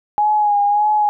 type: tone with vibrato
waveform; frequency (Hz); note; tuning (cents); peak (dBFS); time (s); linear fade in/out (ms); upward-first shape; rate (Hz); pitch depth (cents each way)
sine; 830.6; G#5; 0; -12; 0.18-1.09; 0; sine; 1.7; 37
effects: none